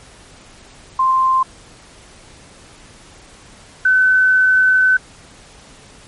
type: tone pair in turn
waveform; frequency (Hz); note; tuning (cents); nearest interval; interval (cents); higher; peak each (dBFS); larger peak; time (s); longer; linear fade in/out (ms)
sine; 1046.5 / 1515.6; C6 / F#6; 0 / +41; tritone; 641; second; -11 / -9; second; 0.99-1.43 / 3.85-4.97; second; 5
effects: pink hiss -43 dBFS RMS until 6.07 s + MP3 48 kbps